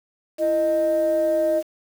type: tone pair together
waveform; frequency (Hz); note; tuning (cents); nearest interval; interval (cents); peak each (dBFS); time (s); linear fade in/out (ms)
sine; 333.3 / 619; E4 / D#5; +19 / -9; major seventh; 1072; -24 / -17; 0.38-1.63; 50
effects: tanh soft clip ceiling -13 dBFS + 7-bit